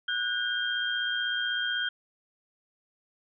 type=tone cluster; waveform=sine; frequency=1471 / 1587 / 3194 Hz; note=F#6 / G6 / G7; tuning=-11 / +21 / +32 cents; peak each=-30 / -34 / -31 dBFS; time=0.08-1.89 s; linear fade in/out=5 ms; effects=none